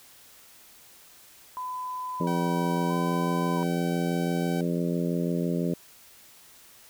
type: tone with vibrato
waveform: sine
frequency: 987.8 Hz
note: B5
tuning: in tune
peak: -31 dBFS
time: 1.57-3.63 s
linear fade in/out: 0 ms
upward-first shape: square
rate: 0.75 Hz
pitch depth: 32 cents each way
type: harmonic tone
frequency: 86 Hz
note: F2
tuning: 26 cents flat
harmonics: 2 / 3 / 4 / 5 / 6 / 7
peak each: -27 / -31 / -33 / -35 / -37 / -38 dBFS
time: 2.2-5.74 s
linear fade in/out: 5 ms
type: tone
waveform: sawtooth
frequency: 767 Hz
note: G5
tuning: 38 cents flat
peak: -32 dBFS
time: 2.27-4.61 s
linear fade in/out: 2 ms
effects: white hiss -53 dBFS RMS until 6.89 s